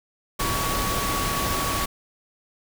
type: tone in noise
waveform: sine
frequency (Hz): 1125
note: C#6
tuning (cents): +25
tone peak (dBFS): -28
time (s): 0.39-1.86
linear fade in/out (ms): 10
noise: pink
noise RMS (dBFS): -26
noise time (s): 0.39-1.86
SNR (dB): -5
effects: none